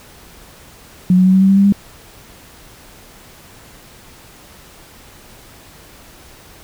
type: tone with pitch steps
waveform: sine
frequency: 182 / 184.54 / 187.12 / 189.73 / 192.38 / 195.06 / 197.79 / 200.5 Hz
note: F#3 / F#3 / F#3 / F#3 / G3 / G3 / G3 / G3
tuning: -28 / -4 / +20 / +44 / -32 / -8 / +16 / +39 cents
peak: -7 dBFS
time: 1.1-1.724 s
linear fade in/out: 2 ms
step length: 78 ms
effects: pink hiss -42 dBFS RMS until 6.63 s